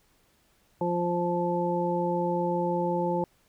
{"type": "harmonic tone", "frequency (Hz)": 174.61, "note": "F3", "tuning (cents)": 0, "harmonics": [1, 2, 3, 5], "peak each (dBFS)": [-30, -30, -30, -30], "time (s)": [0.81, 3.24], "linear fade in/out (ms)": 2, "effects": ["pink hiss -66 dBFS RMS until 3.48 s"]}